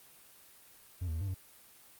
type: tone with pitch steps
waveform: triangle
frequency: 89.7 / 79.6 / 80.7 / 98.6 / 93.2 Hz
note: F2 / D#2 / E2 / G2 / F#2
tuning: +47 / +40 / -36 / +11 / +13 cents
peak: -31 dBFS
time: 1.01-1.345 s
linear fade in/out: 10 ms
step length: 67 ms
effects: white hiss -58 dBFS RMS until 1.99 s + Opus 32 kbps